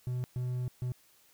triangle tone bursts at uneven times, 125 Hz, B2, 21 cents sharp, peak -29 dBFS, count 3, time 0.07-0.24 / 0.36-0.68 / 0.82-0.92 s, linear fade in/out 0 ms, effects white hiss -64 dBFS RMS until 1.33 s

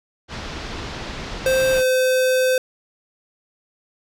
pink low-pass noise, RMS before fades -31 dBFS, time 0.28-1.84 s, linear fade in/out 50 ms, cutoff 5400 Hz, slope 24 dB/octave
square tone with pitch glide, 523.3 to 513.7 Hz, C5 to C5, 0 to -32 cents, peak -16 dBFS, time 1.46-2.58 s, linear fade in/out 2 ms, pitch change -32 cents, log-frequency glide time 1.73-1.8 s
effects none

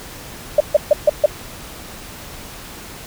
sine tone bursts, 597 Hz, D5, 28 cents sharp, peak -6 dBFS, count 5, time 0.58-1.26 s, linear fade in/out 5 ms, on 24 ms, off 140 ms, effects pink hiss -35 dBFS RMS until 3.06 s

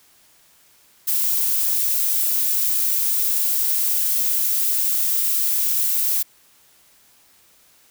violet noise, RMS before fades -20 dBFS, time 1.07-6.23 s, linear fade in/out 10 ms, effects white hiss -55 dBFS RMS until 7.9 s

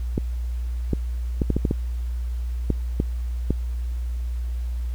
clicks, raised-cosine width 3 ms, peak -8 dBFS, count 10, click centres 0.179 / 0.933 / 1.418 / 1.503 / 1.566 / 1.652 / 1.711 / 2.703 / 3.001 / 3.506 s, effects added 60 Hz sine -24 dBFS peak until 4.94 s + pink hiss -52 dBFS RMS until 4.94 s

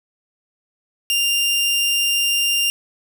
sawtooth tone, 2794 Hz, F7, in tune, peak -13 dBFS, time 1.1-2.7 s, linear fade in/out 0 ms, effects 8-bit

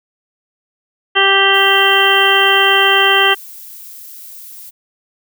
harmonic tone, 392 Hz, G4, in tune, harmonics 1 / 2 / 3 / 4 / 5 / 7 / 8, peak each -17 / -18 / -17 / -16 / -16 / -16 / -14 dBFS, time 1.15-3.35 s, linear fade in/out 20 ms
violet noise, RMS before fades -34 dBFS, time 1.53-4.71 s, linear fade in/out 20 ms
effects none

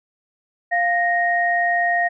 sine tone pair together, 698.5 / 1864.7 Hz, F5 / A#6, 0 / 0 cents, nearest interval octave + perfect fourth, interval 1700 cents, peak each -19 dBFS, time 0.71-2.09 s, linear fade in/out 20 ms, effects none

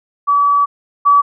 sine tone pair in turn, 1145 / 1145 Hz, D6 / D6, -44 / -44 cents, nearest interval unison, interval 0 cents, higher neither, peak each -9 / -6 dBFS, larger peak second, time 0.27-0.66 / 1.05-1.22 s, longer first, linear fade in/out 20 ms, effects none

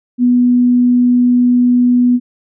sine tone, 245.8 Hz, B3, 8 cents flat, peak -7 dBFS, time 0.18-2.2 s, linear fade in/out 50 ms, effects none

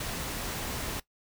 pink noise, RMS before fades -35 dBFS, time 0-1 s, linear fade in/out 5 ms, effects noise-tail reverb RT60 0.1 s tail -18 dB re dry

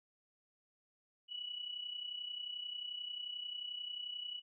sine tone with amplitude modulation, 2943 Hz, F#7, 10 cents flat, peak -38 dBFS, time 1.28-4.42 s, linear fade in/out 50 ms, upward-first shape sine, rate 31.3 Hz, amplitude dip 65%, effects none

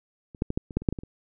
clicks, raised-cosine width 3 ms, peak -30 / -11 / -15 / -12 / -26 / -10 / -26 / -7 / -16 / -22 / -28 dBFS, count 11, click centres 0.348 / 0.421 / 0.504 / 0.575 / 0.708 / 0.77 / 0.82 / 0.888 / 0.926 / 0.988 / 1.035 s, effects none

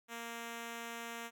5% pulse tone, 232.6 Hz, A#3, 4 cents flat, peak -31 dBFS, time 0.08-1.31 s, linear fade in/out 50 ms, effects none

